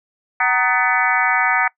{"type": "harmonic tone with a mistuned harmonic", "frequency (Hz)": 250, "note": "B3", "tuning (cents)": 21, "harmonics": [3, 4, 5, 6, 7, 8, 9], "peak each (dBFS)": [-22, -22, -22, -22, -22, -22, -22], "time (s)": [0.4, 1.68], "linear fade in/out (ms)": 5, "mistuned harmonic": 4, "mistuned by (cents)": -120, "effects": ["noise-tail reverb RT60 0.1 s tail -22 dB re dry"]}